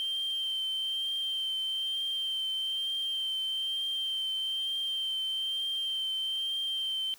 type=tone with vibrato; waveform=sine; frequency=3136 Hz; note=G7; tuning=in tune; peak=-28 dBFS; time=0-7.14 s; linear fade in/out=0 ms; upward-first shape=triangle; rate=1.1 Hz; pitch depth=21 cents each way; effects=tanh soft clip ceiling -27 dBFS + white hiss -56 dBFS RMS until 7.18 s